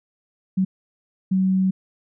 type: tone bursts at uneven times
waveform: sine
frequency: 188.7 Hz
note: F#3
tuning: 34 cents sharp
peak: -16 dBFS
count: 2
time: 0.57-0.65 / 1.31-1.71 s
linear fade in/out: 10 ms
effects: none